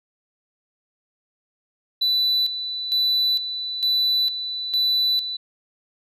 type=tone with tremolo; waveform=sine; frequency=3980 Hz; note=B7; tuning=13 cents sharp; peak=-15 dBFS; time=2.01-5.37 s; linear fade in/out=10 ms; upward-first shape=square; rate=1.1 Hz; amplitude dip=70%; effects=tanh soft clip ceiling -16 dBFS